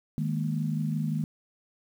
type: chord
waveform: sine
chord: D# suspended fourth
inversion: none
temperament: equal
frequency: 155.56 / 207.7 / 233.1 Hz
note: D#3 / G#3 / A#3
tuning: 0 / 0 / 0 cents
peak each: -28 / -33 / -33 dBFS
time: 0.18-1.24 s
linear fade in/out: 0 ms
effects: 9-bit